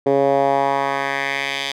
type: tone with band-pass filter sweep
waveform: 10% pulse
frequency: 138.3 Hz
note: C#3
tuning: 4 cents flat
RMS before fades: -19 dBFS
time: 0.06-1.72 s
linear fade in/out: 5 ms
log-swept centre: 430 to 3400 Hz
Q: 1.9
effects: none